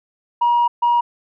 sine tone bursts at uneven times, 954 Hz, A#5, 40 cents sharp, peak -11 dBFS, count 2, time 0.41-0.68 / 0.82-1.01 s, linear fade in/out 10 ms, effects tanh soft clip ceiling -10 dBFS

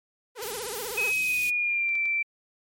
sawtooth tone with vibrato, 449.8 Hz, A4, 38 cents sharp, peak -30 dBFS, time 0.35-1.13 s, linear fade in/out 50 ms, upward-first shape triangle, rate 16 Hz, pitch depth 260 cents each way
white band-stop noise, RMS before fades -36 dBFS, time 0.42-1.5 s, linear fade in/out 5 ms, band 370 to 2600 Hz, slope 24 dB/octave
sine tone with pitch glide, 2538 to 2341 Hz, D#7 to D7, +34 to -6 cents, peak -23 dBFS, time 0.97-2.23 s, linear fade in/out 10 ms, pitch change -140 cents, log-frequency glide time 1.17-1.97 s
clicks, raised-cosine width 0.2 ms, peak -36 / -32 / -28 / -29 dBFS, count 4, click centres 1.338 / 1.891 / 1.954 / 2.056 s
effects MP3 64 kbps

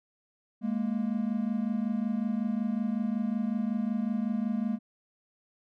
triangle tone pair together, 207.7 / 233.1 Hz, G#3 / A#3, 0 / 0 cents, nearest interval major second, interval 200 cents, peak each -28 dBFS, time 0.61-4.79 s, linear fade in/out 50 ms, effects none

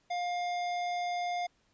sine tone with tanh clipping, 707 Hz, F5, 21 cents sharp, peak -33 dBFS, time 0.1-1.47 s, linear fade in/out 10 ms, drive 18 dB, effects pink hiss -71 dBFS RMS until 1.73 s + resampled to 16000 Hz

